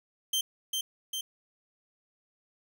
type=tone with echo; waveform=sawtooth; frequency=3136 Hz; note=G7; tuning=in tune; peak=-23 dBFS; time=0.33-0.41 s; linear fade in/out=5 ms; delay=400 ms; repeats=2; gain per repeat=-3 dB; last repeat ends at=1.21 s; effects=none